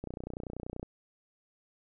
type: click train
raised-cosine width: 2 ms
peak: -25 dBFS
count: 25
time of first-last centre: 0.04-0.829 s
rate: 30.4 Hz
effects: none